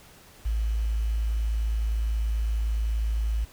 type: tone with quantisation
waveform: sine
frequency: 54.8 Hz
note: A1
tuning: 6 cents flat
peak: -23 dBFS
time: 0.45-3.45 s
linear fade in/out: 10 ms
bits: 8
effects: pink hiss -52 dBFS RMS until 3.52 s